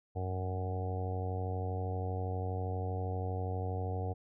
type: harmonic tone with a mistuned harmonic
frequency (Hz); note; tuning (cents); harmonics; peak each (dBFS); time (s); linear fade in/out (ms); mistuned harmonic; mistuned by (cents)
92.5; F#2; 0; 1 / 2 / 3 / 4 / 5 / 6 / 7 / 8 / 9; -34 / -48 / -47 / -49 / -42 / -50 / -49 / -43 / -52; 0.15-4.14; 20; 1; +17
effects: none